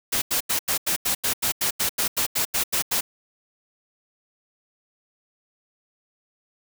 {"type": "noise bursts", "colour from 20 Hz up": "white", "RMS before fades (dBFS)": -23, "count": 16, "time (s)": [0.12, 3.01], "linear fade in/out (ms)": 10, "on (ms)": 100, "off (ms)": 86, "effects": []}